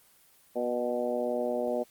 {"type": "harmonic tone with a mistuned harmonic", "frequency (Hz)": 122, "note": "B2", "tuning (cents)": -21, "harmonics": [2, 3, 4, 5, 6, 7], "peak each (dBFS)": [-35, -36, -32, -31, -39, -46], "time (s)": [0.55, 1.84], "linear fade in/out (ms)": 20, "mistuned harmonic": 6, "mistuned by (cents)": 31, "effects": ["white hiss -61 dBFS RMS until 1.9 s", "Opus 24 kbps"]}